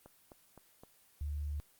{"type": "click train", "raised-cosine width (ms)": 1, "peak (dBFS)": -37, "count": 4, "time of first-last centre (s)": [0.06, 0.835], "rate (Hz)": 3.87}
{"type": "tone", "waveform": "sine", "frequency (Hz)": 73.42, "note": "D2", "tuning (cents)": 0, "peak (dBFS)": -35, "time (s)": [1.21, 1.6], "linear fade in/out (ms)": 0}
{"effects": ["white hiss -66 dBFS RMS until 1.79 s", "Opus 24 kbps"]}